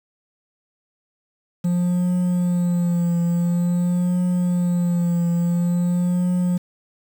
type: tone with vibrato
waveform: triangle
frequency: 175.4 Hz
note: F3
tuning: 8 cents sharp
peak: -15 dBFS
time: 1.64-6.58 s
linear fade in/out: 10 ms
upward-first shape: triangle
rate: 0.48 Hz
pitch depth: 44 cents each way
effects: 7-bit